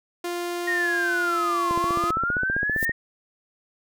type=tone with pitch glide; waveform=sawtooth; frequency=349.2 to 343.8 Hz; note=F4 to F4; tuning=0 to -27 cents; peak=-23 dBFS; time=0.24-2.11 s; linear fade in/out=5 ms; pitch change=-27 cents; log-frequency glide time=0.72-1.68 s
type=linear two-way sweep; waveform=sine; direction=down then up; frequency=1870 to 1021 to 1870 Hz; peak=-22 dBFS; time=0.67-2.92 s; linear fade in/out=10 ms; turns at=1.75 s
type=click train; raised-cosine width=2 ms; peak=-17 dBFS; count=19; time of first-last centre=1.71-2.894 s; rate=15.2 Hz
type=noise with exponential growth; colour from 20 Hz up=violet; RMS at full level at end=-27 dBFS; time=2.7-2.85 s; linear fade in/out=0 ms; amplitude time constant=32 ms
effects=none